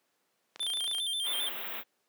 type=click train; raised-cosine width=0.2 ms; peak=-26 dBFS; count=13; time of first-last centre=0.56-0.984 s; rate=28.3 Hz
type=tone with vibrato; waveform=square; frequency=3353 Hz; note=G#7; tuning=16 cents sharp; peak=-31 dBFS; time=0.6-1.49 s; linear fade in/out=5 ms; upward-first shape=square; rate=7.5 Hz; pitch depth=91 cents each way
type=band-stop noise; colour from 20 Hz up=white; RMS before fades=-38 dBFS; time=1.23-1.84 s; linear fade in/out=50 ms; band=3700 to 14000 Hz; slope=96 dB/octave
effects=pink hiss -75 dBFS RMS until 2.08 s + high-pass 300 Hz 12 dB/octave